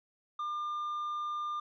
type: tone with tanh clipping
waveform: triangle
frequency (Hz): 1200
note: D6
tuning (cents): +37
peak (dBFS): -34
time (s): 0.39-1.6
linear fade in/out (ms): 5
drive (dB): 8
effects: none